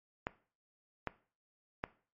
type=clicks; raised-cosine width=0.5 ms; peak=-19 dBFS; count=3; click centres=0.269 / 1.073 / 1.839 s; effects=noise-tail reverb RT60 0.4 s tail -18 dB re dry + MP3 32 kbps